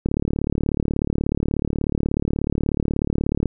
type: click train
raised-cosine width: 3 ms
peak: -8 dBFS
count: 125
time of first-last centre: 0.06-3.457 s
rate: 36.5 Hz
effects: none